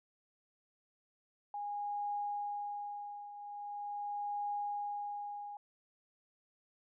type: tone with tremolo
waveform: sine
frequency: 821 Hz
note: G#5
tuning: 20 cents flat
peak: -34 dBFS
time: 1.54-5.57 s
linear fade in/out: 2 ms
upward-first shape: triangle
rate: 0.42 Hz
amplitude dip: 75%
effects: none